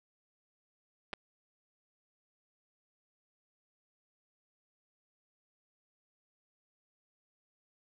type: clicks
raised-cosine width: 0.3 ms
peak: -22 dBFS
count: 2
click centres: 1.131 / 1.136 s
effects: none